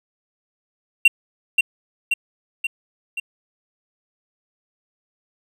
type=tone with echo; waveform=triangle; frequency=2745 Hz; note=F7; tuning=31 cents flat; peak=-6 dBFS; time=1.05-1.08 s; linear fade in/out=5 ms; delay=530 ms; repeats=4; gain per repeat=-4 dB; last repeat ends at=3.2 s; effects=none